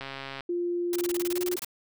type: click train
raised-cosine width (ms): 0.3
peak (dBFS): -21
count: 55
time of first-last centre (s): 0.01-0.407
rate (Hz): 136
type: tone with pitch glide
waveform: sine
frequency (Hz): 349.2 to 356.9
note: F4 to F4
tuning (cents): 0 to +38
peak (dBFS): -26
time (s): 0.49-1.56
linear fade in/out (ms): 5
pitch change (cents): +38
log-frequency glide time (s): 1.3-1.4
type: noise bursts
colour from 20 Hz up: white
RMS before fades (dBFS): -34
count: 14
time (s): 0.93-1.647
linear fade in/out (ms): 2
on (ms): 28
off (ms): 25
effects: none